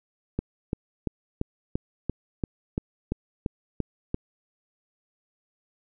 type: click train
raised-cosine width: 3 ms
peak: -13 dBFS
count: 12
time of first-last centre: 0.39-4.144 s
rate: 2.93 Hz
effects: none